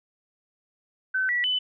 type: tone with pitch steps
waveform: sine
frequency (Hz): 1526 / 1945 / 3006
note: G6 / B6 / F#7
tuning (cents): -47 / -27 / +27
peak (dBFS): -22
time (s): 1.14-1.59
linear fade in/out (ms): 10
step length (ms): 150
effects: none